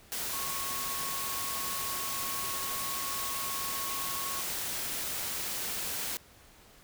sine tone in noise, 1100 Hz, C#6, 14 cents flat, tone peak -39 dBFS, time 0.33-4.41 s, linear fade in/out 0 ms, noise white, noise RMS -35 dBFS, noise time 0.12-6.17 s, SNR -7 dB, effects pink hiss -57 dBFS RMS until 6.83 s

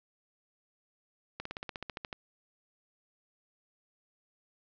slowing click train, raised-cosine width 0.3 ms, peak -22 dBFS, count 12, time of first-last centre 1.4-2.128 s, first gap 54 ms, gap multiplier 1.04, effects resampled to 16000 Hz + 10-bit

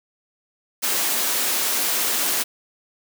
white high-pass noise, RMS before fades -22 dBFS, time 0.82-2.44 s, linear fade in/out 20 ms, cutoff 210 Hz, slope 24 dB/octave, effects none

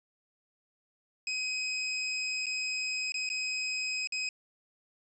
25% pulse tone with dropouts, 2526 Hz, D#7, 26 cents sharp, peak -27 dBFS, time 1.27-4.29 s, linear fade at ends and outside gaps 2 ms, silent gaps 2.459-2.466 / 3.121-3.142 / 3.291-3.3 / 4.073-4.122 s, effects resampled to 22050 Hz + 10-bit

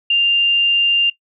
sine tone, 2794 Hz, F7, in tune, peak -11 dBFS, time 0.1-1.1 s, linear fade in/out 5 ms, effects noise-tail reverb RT60 0.1 s tail -19 dB re dry

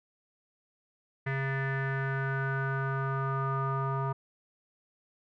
square tone with low-pass filter sweep, 135.4 Hz, C#3, 40 cents flat, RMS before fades -31 dBFS, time 1.26-4.13 s, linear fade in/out 10 ms, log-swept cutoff 1900 to 1100 Hz, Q 6.8, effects none

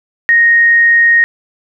sine tone, 1864.7 Hz, A#6, in tune, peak -5 dBFS, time 0.29-1.24 s, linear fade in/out 0 ms, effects none

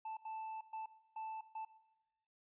triangle tone bursts at uneven times, 880 Hz, A5, in tune, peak -40 dBFS, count 5, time 0.05-0.17 / 0.25-0.61 / 0.73-0.86 / 1.16-1.41 / 1.55-1.65 s, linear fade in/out 5 ms, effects noise-tail reverb RT60 1.0 s tail -17 dB re dry + resampled to 8000 Hz

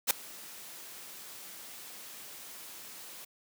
white noise with ADSR envelope, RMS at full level -23 dBFS, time 0.07-3.25 s, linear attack 37 ms, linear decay 3 ms, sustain -24 dB, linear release 8 ms, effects high-pass 150 Hz 12 dB/octave

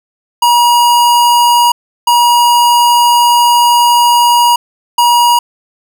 square tone bursts at uneven times, 957 Hz, A#5, 45 cents sharp, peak -6 dBFS, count 3, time 0.42-1.72 / 2.07-4.56 / 4.98-5.39 s, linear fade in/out 5 ms, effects none

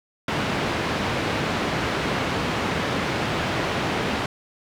pink band-pass noise, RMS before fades -25 dBFS, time 0.28-4.26 s, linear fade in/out 2 ms, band 110 to 3100 Hz, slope 12 dB/octave, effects none

